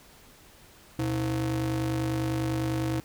square ring-modulated tone, 99 Hz, G2, 18 cents sharp, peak -24 dBFS, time 0.99-3 s, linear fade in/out 0 ms, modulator 223 Hz, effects pink hiss -54 dBFS RMS until 3.04 s

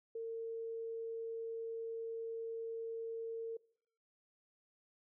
sine tone, 455 Hz, A#4, 42 cents flat, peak -39 dBFS, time 0.15-3.57 s, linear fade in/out 5 ms, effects noise-tail reverb RT60 0.6 s tail -22 dB re dry

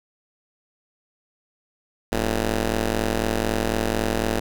10% pulse ring-modulated tone, 110 Hz, A2, in tune, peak -10 dBFS, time 2.12-4.4 s, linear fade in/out 5 ms, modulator 132 Hz, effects none

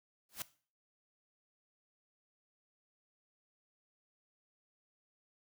white noise with exponential growth, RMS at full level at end -36 dBFS, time 0.29-0.42 s, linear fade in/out 2 ms, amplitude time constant 27 ms, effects noise-tail reverb RT60 0.4 s tail -17 dB re dry

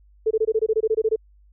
sine tone bursts, 440 Hz, A4, in tune, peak -16 dBFS, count 13, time 0.26-1.161 s, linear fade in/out 10 ms, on 49 ms, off 22 ms, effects added 50 Hz sine -51 dBFS peak until 1.52 s

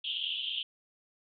pink band-pass noise, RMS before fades -35 dBFS, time 0.04-0.63 s, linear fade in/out 5 ms, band 2900 to 3400 Hz, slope 96 dB/octave, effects none

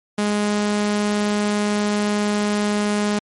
sawtooth tone, 207.7 Hz, G#3, in tune, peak -14 dBFS, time 0.18-3.19 s, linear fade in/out 5 ms, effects MP3 48 kbps

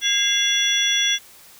sine tone cluster, 1623 / 2089 / 2767 / 3401 / 5850 Hz, G#6 / C7 / F7 / G#7 / F#8, -40 / -3 / -17 / +40 / -21 cents, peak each -28 / -25 / -27 / -19 / -25 dBFS, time 0.01-1.19 s, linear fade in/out 50 ms, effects white hiss -47 dBFS RMS until 1.59 s

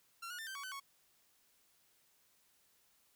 sawtooth tone with pitch steps, 1367 / 1448 / 1790 / 1558 / 1122 / 1519 / 1106 Hz, F6 / F#6 / A6 / G6 / C#6 / F#6 / C#6, -37 / -38 / +29 / -11 / +21 / +45 / -4 cents, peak -40 dBFS, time 0.22-0.801 s, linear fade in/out 10 ms, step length 83 ms, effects white hiss -72 dBFS RMS until 3.15 s

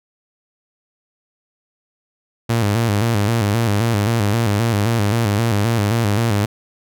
sawtooth tone with vibrato, 109 Hz, A2, 16 cents flat, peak -11 dBFS, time 2.49-6.46 s, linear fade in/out 10 ms, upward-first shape square, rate 3.8 Hz, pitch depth 110 cents each way, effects none

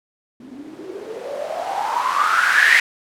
violet noise with low-pass filter sweep, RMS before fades -20 dBFS, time 0.4-2.8 s, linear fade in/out 5 ms, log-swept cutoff 240 to 2000 Hz, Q 9.6, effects none

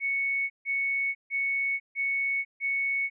sine tone bursts, 2216 Hz, C#7, 1 cent flat, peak -25 dBFS, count 5, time 0-3.1 s, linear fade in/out 50 ms, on 500 ms, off 150 ms, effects none

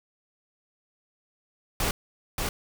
pink noise with echo, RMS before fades -26 dBFS, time 1.8-1.91 s, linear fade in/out 2 ms, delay 580 ms, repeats 1, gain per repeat -3 dB, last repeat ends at 2.49 s, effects none

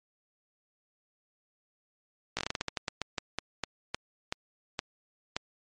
slowing click train, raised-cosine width 0.2 ms, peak -13 dBFS, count 19, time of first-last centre 2.37-5.365 s, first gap 17 ms, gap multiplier 1.23, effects MP3 48 kbps

